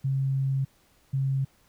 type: tone pair in turn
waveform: sine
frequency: 135.1 / 135.1 Hz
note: C#3 / C#3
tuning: -44 / -44 cents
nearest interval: unison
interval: 0 cents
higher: neither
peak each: -23 dBFS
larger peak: neither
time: 0.04-0.65 / 1.13-1.45 s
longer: first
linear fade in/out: 10 ms
effects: pink hiss -63 dBFS RMS until 1.68 s